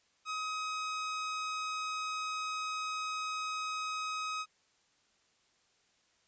sawtooth tone, 1265 Hz, D#6, 28 cents sharp, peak -31 dBFS, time 0.25-4.46 s, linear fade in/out 50 ms, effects white hiss -71 dBFS RMS until 6.27 s + resampled to 16000 Hz

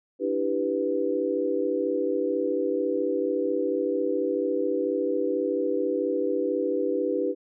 sine chord, E minor seventh, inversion third, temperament equal with one note detuned, 293.7 / 327.7 / 392 / 493.9 Hz, D4 / E4 / G4 / B4, 0 / -10 / 0 / 0 cents, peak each -30 / -31 / -28 / -27 dBFS, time 0.19-7.35 s, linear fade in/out 50 ms, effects none

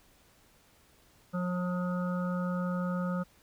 harmonic tone, 179.4 Hz, F3, 47 cents sharp, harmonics 1 / 3 / 5 / 7 / 8, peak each -30 / -38 / -48 / -40 / -46 dBFS, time 1.33-3.24 s, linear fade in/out 20 ms, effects pink hiss -63 dBFS RMS until 3.42 s

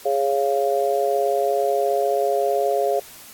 sine chord, Db major, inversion second, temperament just, 415.8 / 554.4 / 693 Hz, Ab4 / Db5 / F5, +2 / 0 / -14 cents, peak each -22 dBFS, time 0.05-3 s, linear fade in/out 10 ms, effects white hiss -43 dBFS RMS until 3.33 s + AAC 64 kbps

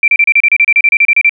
sine tone bursts, 2349 Hz, D7, in tune, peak -4 dBFS, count 16, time 0.03-1.294 s, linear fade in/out 2 ms, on 49 ms, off 32 ms, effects none

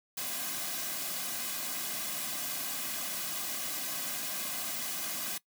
white noise with comb filter, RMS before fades -36 dBFS, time 0.17-5.38 s, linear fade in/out 5 ms, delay 2.2 ms, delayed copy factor -0.65, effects noise-tail reverb RT60 0.1 s tail -21 dB re dry + high-pass 150 Hz 12 dB/octave

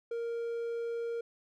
triangle tone, 466.2 Hz, A#4, in tune, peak -31 dBFS, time 0.11-1.21 s, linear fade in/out 5 ms, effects none

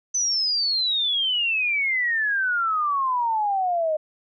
sine exponential sweep, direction down, 6110 to 608 Hz, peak -20 dBFS, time 0.14-3.97 s, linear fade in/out 10 ms, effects none

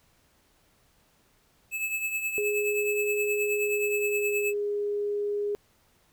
square tone with tremolo, 2604 Hz, E7, 22 cents flat, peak -26 dBFS, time 1.71-4.54 s, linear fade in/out 50 ms, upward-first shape triangle, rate 9.5 Hz, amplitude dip 65%
sine tone with pitch glide, 415.3 to 411.2 Hz, G#4 to G#4, 0 to -17 cents, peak -26 dBFS, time 2.38-5.55 s, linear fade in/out 0 ms, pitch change -17 cents, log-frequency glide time 3.58-4.67 s
effects pink hiss -65 dBFS RMS until 6.12 s

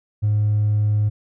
sine tone with hard clipping, 105.1 Hz, G#2, 21 cents sharp, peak -16 dBFS, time 0.22-1.1 s, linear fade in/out 20 ms, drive 1 dB, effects none

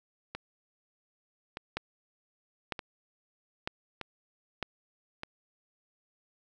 two click trains, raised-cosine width 0.3 ms, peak -21 / -16 dBFS, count 5 / 4, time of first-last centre 0.35-5.234 / 1.77-4.627 s, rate 0.819 / 1.05 Hz, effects none

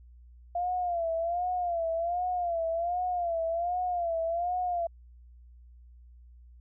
sine tone with vibrato, 691 Hz, F5, 19 cents flat, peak -27 dBFS, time 0.55-4.87 s, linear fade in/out 5 ms, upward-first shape sine, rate 1.3 Hz, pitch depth 90 cents each way, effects added 60 Hz sine -50 dBFS peak until 6.6 s

